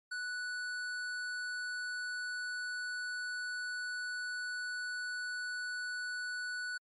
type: tone with hard clipping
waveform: sine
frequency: 1480 Hz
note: F#6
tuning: in tune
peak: -38 dBFS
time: 0.11-6.78 s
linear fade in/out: 10 ms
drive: 16 dB
effects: low-pass 9000 Hz 12 dB/octave + MP3 48 kbps